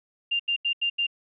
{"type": "tone bursts", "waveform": "sine", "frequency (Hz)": 2794, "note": "F7", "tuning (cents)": 0, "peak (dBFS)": -22, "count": 5, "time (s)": [0.31, 1.068], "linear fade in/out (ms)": 10, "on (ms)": 86, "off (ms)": 82, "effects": []}